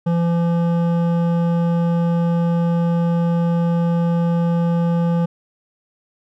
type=tone with hard clipping; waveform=sine; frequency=170 Hz; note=F3; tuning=46 cents flat; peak=-17 dBFS; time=0.06-5.26 s; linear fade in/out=10 ms; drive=12 dB; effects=none